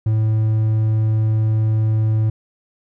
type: tone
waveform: triangle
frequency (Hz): 109.4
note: A2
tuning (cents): -9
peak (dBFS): -12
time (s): 0.06-2.3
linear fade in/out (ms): 5
effects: none